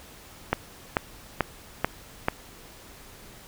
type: click train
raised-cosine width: 0.5 ms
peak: -6 dBFS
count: 5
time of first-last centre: 0.53-2.284 s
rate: 2.28 Hz
effects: pink hiss -48 dBFS RMS until 3.47 s